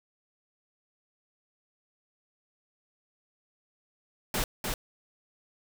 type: noise with echo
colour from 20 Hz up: pink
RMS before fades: -29 dBFS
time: 4.34-4.44 s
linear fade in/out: 2 ms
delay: 300 ms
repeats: 1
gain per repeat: -3 dB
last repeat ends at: 4.74 s
effects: none